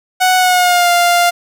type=tone with pitch glide; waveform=sawtooth; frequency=740 to 698.5 Hz; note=F#5 to F5; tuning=0 to 0 cents; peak=-5 dBFS; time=0.2-1.31 s; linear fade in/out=20 ms; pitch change=-100 cents; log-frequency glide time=0.37-0.9 s; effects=none